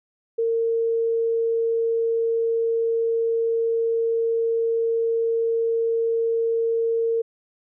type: tone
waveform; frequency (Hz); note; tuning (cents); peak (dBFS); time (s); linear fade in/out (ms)
sine; 457.7; A#4; -32; -19; 0.38-7.22; 10
effects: none